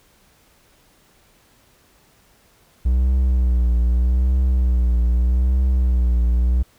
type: tone with vibrato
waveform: triangle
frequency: 61.74 Hz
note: B1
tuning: in tune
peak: -12 dBFS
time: 2.85-6.63 s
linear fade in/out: 10 ms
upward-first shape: triangle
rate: 0.81 Hz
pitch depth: 82 cents each way
effects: pink hiss -56 dBFS RMS until 6.78 s